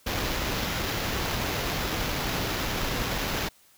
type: noise with sample-and-hold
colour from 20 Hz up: pink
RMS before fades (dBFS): -29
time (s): 0.06-3.49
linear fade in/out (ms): 10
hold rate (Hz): 8820
effects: white hiss -59 dBFS RMS until 3.77 s